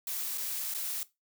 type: noise with dropouts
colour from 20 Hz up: blue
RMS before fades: -35 dBFS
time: 0.07-1.03 s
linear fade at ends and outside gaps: 1 ms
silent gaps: 0.375-0.379 / 0.739-0.747 s
effects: noise-tail reverb RT60 0.2 s tail -17 dB re dry